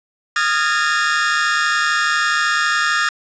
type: tone cluster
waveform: 40% pulse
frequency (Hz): 1235 / 1391 / 1665 / 1817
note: D#6 / F6 / G#6 / A#6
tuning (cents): -13 / -7 / +4 / -45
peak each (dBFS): -20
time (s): 0.36-3.09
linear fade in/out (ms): 2
effects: resampled to 16000 Hz + 7-bit